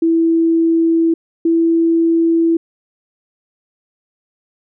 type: tone pair in turn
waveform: sine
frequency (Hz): 329.6 / 331.3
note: E4 / E4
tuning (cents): 0 / +9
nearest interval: unison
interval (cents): 9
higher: second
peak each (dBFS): -10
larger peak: neither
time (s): 0.02-1.14 / 1.45-2.57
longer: neither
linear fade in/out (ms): 5
effects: none